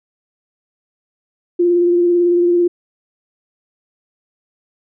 sine tone with vibrato, 349.2 Hz, F4, in tune, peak -10 dBFS, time 1.59-2.68 s, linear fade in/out 10 ms, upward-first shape sine, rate 18 Hz, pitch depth 22 cents each way, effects none

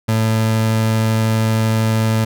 30% pulse tone, 110.9 Hz, A2, 14 cents sharp, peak -11 dBFS, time 0.08-2.25 s, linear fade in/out 10 ms, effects none

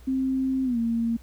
sine tone with pitch glide, 263.5 to 230.7 Hz, C4 to A#3, +12 to -18 cents, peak -22 dBFS, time 0.07-1.17 s, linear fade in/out 10 ms, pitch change -230 cents, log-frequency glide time 0.64-0.78 s, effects added 60 Hz sine -45 dBFS peak until 1.22 s + pink hiss -57 dBFS RMS until 1.22 s

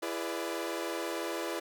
sawtooth chord, E dominant seventh, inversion none, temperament equal with one note detuned, 336.9 / 415.3 / 493.9 / 587.3 Hz, E4 / G#4 / B4 / D5, +38 / 0 / 0 / 0 cents, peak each -33 / -37 / -36 / -36 dBFS, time 0.02-1.6 s, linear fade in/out 10 ms, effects none

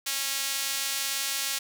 sawtooth tone with high-pass filter, 273.8 Hz, C#4, 21 cents flat, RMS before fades -30 dBFS, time 0.06-1.59 s, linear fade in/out 10 ms, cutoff 3300 Hz, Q 0.6, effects none

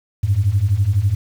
sine beating tone pair, 92.8 / 104.8 Hz, F#2 / G#2, +6 / +16 cents, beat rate 12 Hz, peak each -17 / -15 dBFS, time 0.23-1.15 s, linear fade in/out 10 ms, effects tanh soft clip ceiling -6 dBFS + 7-bit

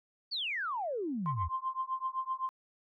sine exponential sweep, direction down, 4699 to 74.1 Hz, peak -32 dBFS, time 0.31-1.49 s, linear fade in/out 20 ms
sine tone with tremolo, 1047 Hz, C6, 1 cent sharp, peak -28 dBFS, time 1.26-2.49 s, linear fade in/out 0 ms, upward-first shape triangle, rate 7.8 Hz, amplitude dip 100%
effects tanh soft clip ceiling -22 dBFS

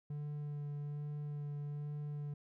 triangle tone with vibrato, 146.6 Hz, D3, 3 cents flat, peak -37 dBFS, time 0.1-2.34 s, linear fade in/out 5 ms, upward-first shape sine, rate 1.2 Hz, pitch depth 13 cents each way, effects none

